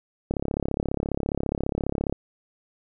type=click train; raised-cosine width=2 ms; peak=-12 dBFS; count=64; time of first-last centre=0.31-2.126 s; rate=34.7 Hz; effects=none